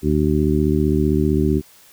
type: harmonic tone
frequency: 75.5 Hz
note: D2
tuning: 48 cents sharp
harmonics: 1 / 2 / 3 / 4 / 5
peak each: -21 / -21 / -21 / -21 / -21 dBFS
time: 0.02-1.62 s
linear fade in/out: 50 ms
effects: white hiss -49 dBFS RMS until 1.92 s